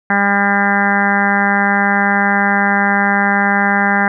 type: harmonic tone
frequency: 200.6 Hz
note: G3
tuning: 40 cents sharp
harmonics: 1 / 2 / 3 / 4 / 5 / 6 / 7 / 8 / 9 / 10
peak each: -17 / -27 / -26 / -17 / -24 / -25 / -22 / -17 / -20 / -22 dBFS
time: 0.1-4.08 s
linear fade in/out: 2 ms
effects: none